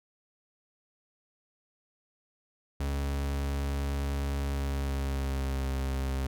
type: tone with pitch glide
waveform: 40% pulse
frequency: 69.9 to 66.82 Hz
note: C#2 to C2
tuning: +15 to +37 cents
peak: -28 dBFS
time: 2.8-6.27 s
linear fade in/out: 5 ms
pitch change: -78 cents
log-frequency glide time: 4.4-5.7 s
effects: none